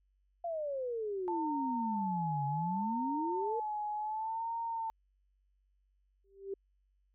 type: exponential two-way sweep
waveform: sine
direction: down then up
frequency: 698.5 to 138.59 to 475.4 Hz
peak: -34 dBFS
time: 0.44-3.6 s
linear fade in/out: 5 ms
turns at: 2.46 s
type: tone with vibrato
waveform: sine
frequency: 880 Hz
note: A5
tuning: in tune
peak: -34 dBFS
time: 1.28-4.9 s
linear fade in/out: 0 ms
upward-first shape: sine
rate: 0.68 Hz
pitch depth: 81 cents each way
type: tone with exponential growth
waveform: sine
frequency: 392 Hz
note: G4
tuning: in tune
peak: -33 dBFS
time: 6.24-6.54 s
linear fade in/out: 5 ms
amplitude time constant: 64 ms
effects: added 48 Hz sine -70 dBFS peak until 7.14 s